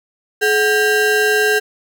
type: ring-modulated tone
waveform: square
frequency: 585 Hz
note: D5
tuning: 7 cents flat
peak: -10 dBFS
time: 0.41-1.6 s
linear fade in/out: 20 ms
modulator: 1010 Hz
effects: none